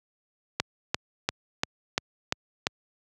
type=click train; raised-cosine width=0.2 ms; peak=-6 dBFS; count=7; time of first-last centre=0.6-2.669 s; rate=2.9 Hz; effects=high-pass 80 Hz 12 dB/octave

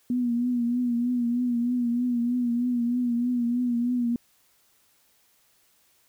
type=tone with vibrato; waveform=sine; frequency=242 Hz; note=B3; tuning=35 cents flat; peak=-22 dBFS; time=0.1-4.16 s; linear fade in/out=2 ms; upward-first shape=triangle; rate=3.2 Hz; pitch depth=58 cents each way; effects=white hiss -64 dBFS RMS until 6.08 s

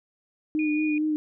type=tone with vibrato; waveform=sine; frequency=304.8 Hz; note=D#4; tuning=36 cents flat; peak=-22 dBFS; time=0.55-1.16 s; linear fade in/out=0 ms; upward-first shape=sine; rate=4.4 Hz; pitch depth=28 cents each way
type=tone; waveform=sine; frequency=2450 Hz; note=D#7; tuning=27 cents flat; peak=-31 dBFS; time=0.59-0.98 s; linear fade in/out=2 ms
effects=none

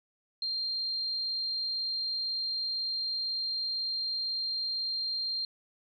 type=tone; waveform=sine; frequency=4186 Hz; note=C8; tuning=in tune; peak=-30 dBFS; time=0.42-5.45 s; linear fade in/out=2 ms; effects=none

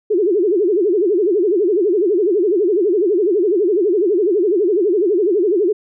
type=tone with vibrato; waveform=sine; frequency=383.5 Hz; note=G4; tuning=38 cents flat; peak=-12 dBFS; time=0.1-5.73 s; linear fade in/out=10 ms; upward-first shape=sine; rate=12 Hz; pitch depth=230 cents each way; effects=none

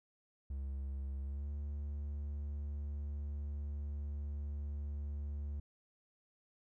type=tone with pitch glide; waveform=triangle; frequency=68.4 to 72.38 Hz; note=C#2 to D2; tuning=-23 to -25 cents; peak=-36 dBFS; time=0.5-5.6 s; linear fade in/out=5 ms; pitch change=+98 cents; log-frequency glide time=1.21-1.51 s; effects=none

